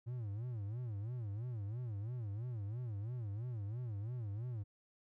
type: tone with vibrato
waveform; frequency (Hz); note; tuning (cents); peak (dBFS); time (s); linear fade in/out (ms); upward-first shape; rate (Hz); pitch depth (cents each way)
triangle; 111.9; A2; +30; -37; 0.06-4.64; 20; sine; 3; 210
effects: none